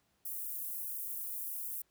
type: high-pass noise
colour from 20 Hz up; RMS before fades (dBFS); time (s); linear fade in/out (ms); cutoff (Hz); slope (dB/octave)
pink; -40; 0.25-1.82; 5; 12000; 24
effects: pink hiss -75 dBFS RMS until 1.9 s + high-pass 60 Hz 12 dB/octave